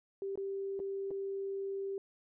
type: tone with dropouts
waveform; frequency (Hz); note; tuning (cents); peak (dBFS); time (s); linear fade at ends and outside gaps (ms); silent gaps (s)
sine; 392; G4; 0; -35; 0.22-1.98; 1; 0.356-0.375 / 0.793-0.8 / 1.107-1.112
effects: none